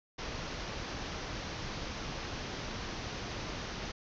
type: low-pass noise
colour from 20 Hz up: pink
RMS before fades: -40 dBFS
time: 0.18-3.92 s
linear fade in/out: 10 ms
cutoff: 6300 Hz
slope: 96 dB/octave
effects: none